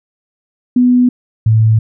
sine tone pair in turn, 247.8 / 110.61 Hz, B3 / A2, +6 / +10 cents, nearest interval octave + major second, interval 1396 cents, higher first, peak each -6 dBFS, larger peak neither, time 0.76-1.09 / 1.46-1.79 s, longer neither, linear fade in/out 5 ms, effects none

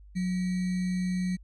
sine tone with sample-and-hold, 183 Hz, F#3, 19 cents flat, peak -26 dBFS, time 0.15-1.37 s, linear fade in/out 20 ms, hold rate 2100 Hz, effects added 50 Hz sine -48 dBFS peak until 1.43 s + resampled to 22050 Hz

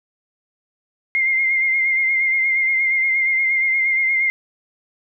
sine tone with vibrato, 2113 Hz, C7, 16 cents sharp, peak -15 dBFS, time 1.15-4.3 s, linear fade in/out 0 ms, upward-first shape sine, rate 8.5 Hz, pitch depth 33 cents each way, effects none

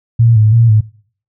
sine tone with vibrato, 111.9 Hz, A2, 30 cents sharp, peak -5 dBFS, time 0.19-0.81 s, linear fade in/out 10 ms, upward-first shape square, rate 3 Hz, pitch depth 61 cents each way, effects noise-tail reverb RT60 0.5 s tail -22 dB re dry

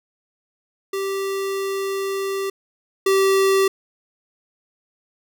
square tone pair in turn, 390.5 / 387.6 Hz, G4 / G4, -7 / -20 cents, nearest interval unison, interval 13 cents, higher first, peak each -23 / -15 dBFS, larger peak second, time 0.93-2.5 / 3.06-3.68 s, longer first, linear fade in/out 5 ms, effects none

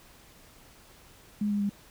sine tone with pitch steps, 207.7 / 204.8 / 202 Hz, G#3 / G#3 / G#3, 0 / -24 / -48 cents, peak -25 dBFS, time 1.41-1.695 s, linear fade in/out 5 ms, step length 95 ms, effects pink hiss -55 dBFS RMS until 1.9 s

